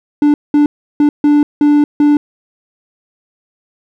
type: tone bursts at uneven times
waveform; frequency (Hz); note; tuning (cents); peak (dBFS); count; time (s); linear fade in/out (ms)
triangle; 293.7; D4; 0; -4; 6; 0.22-0.34 / 0.54-0.66 / 1-1.09 / 1.24-1.43 / 1.61-1.84 / 2-2.17; 2
effects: none